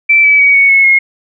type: tone with pitch steps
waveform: sine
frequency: 2331 / 2295 / 2259 / 2224 / 2190 / 2156 Hz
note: D7 / D7 / C#7 / C#7 / C#7 / C#7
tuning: -14 / -40 / +32 / +5 / -22 / -49 cents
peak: -4 dBFS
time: 0.09-0.99 s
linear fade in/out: 10 ms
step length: 150 ms
effects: none